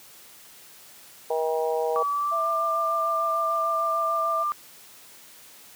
harmonic tone, 159.2 Hz, D#3, 40 cents sharp, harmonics 3 / 4 / 5 / 6, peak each -25 / -29 / -30 / -34 dBFS, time 1.3-2.03 s, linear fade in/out 5 ms
sine tone with pitch glide, 1147 to 1191.6 Hz, D6 to D6, -41 to +25 cents, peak -23 dBFS, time 1.96-4.52 s, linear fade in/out 0 ms, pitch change +66 cents, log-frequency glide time 2.1-2.44 s
sine tone with vibrato, 659.3 Hz, E5, in tune, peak -28 dBFS, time 2.31-4.44 s, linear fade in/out 20 ms, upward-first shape sine, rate 6.7 Hz, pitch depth 22 cents each way
effects white hiss -49 dBFS RMS until 5.75 s + high-pass 100 Hz 12 dB/octave

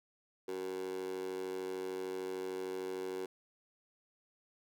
15% pulse tone with high-pass filter, 93.3 Hz, F#2, 15 cents sharp, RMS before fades -40 dBFS, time 0.48-3.26 s, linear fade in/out 5 ms, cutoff 410 Hz, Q 6, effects none

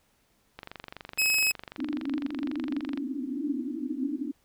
click train, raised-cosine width 0.3 ms, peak -23 dBFS, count 58, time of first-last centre 0.59-2.975 s, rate 23.9 Hz
sawtooth tone, 2562 Hz, E7, 50 cents flat, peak -19 dBFS, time 1.18-1.52 s, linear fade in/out 10 ms
white band-pass noise, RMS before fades -32 dBFS, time 1.78-4.32 s, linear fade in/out 10 ms, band 250 to 310 Hz, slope 96 dB/octave
effects pink hiss -68 dBFS RMS until 4.44 s

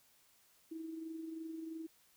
sine tone with amplitude modulation, 323.1 Hz, E4, 35 cents flat, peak -40 dBFS, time 0.71-1.87 s, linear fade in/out 10 ms, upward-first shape sine, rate 23 Hz, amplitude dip 45%, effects white hiss -69 dBFS RMS until 2.16 s

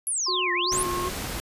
sine exponential two-way sweep, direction down then up, 11340 to 1774 to 11340 Hz, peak -24 dBFS, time 0.07-0.83 s, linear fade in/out 0 ms, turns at 0.53 s
sine tone with pitch glide, 1054 to 1082.4 Hz, C6 to C#6, +12 to -42 cents, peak -28 dBFS, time 0.26-1.09 s, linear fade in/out 10 ms, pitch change +46 cents, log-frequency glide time 0.69-0.96 s
sine tone with vibrato, 359.8 Hz, F#4, 48 cents flat, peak -30 dBFS, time 0.28-1.1 s, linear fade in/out 5 ms, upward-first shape square, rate 2.6 Hz, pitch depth 31 cents each way
pink noise, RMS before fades -32 dBFS, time 0.72-1.4 s, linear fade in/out 0 ms
effects resampled to 32000 Hz

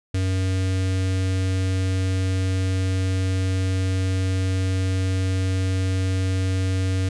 square tone with notch filter, 94 Hz, F#2, 28 cents sharp, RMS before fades -22 dBFS, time 0.14-7.09 s, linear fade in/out 5 ms, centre 930 Hz, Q 0.96, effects resampled to 22050 Hz

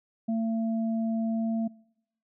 sine tone pair together, 224.8 / 675.2 Hz, A3 / E5, +37 / +41 cents, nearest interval octave + perfect fifth, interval 1904 cents, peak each -25 / -37 dBFS, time 0.28-1.68 s, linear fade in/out 10 ms, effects noise-tail reverb RT60 0.8 s tail -24 dB re dry

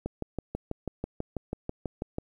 click train, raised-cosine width 2 ms, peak -18 dBFS, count 14, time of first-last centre 0.06-2.184 s, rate 6.12 Hz, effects 10-bit

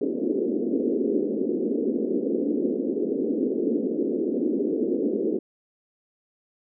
pink band-pass noise, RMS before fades -25 dBFS, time 0.01-5.39 s, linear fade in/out 5 ms, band 230 to 460 Hz, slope 48 dB/octave, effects none

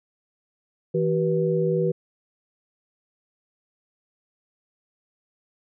sine tone cluster, 162.9 / 380.5 / 484.2 Hz, E3 / F#4 / B4, -20 / +48 / -34 cents, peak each -24 dBFS, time 0.94-1.92 s, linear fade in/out 10 ms, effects none

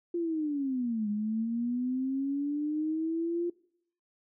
sine linear two-way sweep, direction down then up, 349.2 to 205.8 to 349.2 Hz, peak -28 dBFS, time 0.14-3.5 s, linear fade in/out 5 ms, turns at 1.09 s, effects noise-tail reverb RT60 0.7 s tail -22 dB re dry

